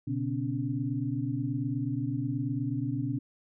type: tone cluster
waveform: sine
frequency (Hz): 122.3 / 141.1 / 255.4 / 283.7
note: B2 / C#3 / C4 / C#4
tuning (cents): -16 / +31 / -42 / +40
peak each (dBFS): -32 / -36 / -36 / -33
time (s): 0.07-3.19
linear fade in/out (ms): 10
effects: none